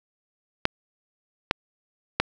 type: clicks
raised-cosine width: 0.3 ms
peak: -3 dBFS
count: 3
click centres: 0.654 / 1.511 / 2.2 s
effects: none